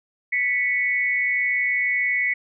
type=tone pair together; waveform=sine; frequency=1975.1 / 2217 Hz; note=B6 / C#7; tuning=0 / 0 cents; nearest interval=major second; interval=200 cents; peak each=-22 dBFS; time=0.32-2.34 s; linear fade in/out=10 ms; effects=none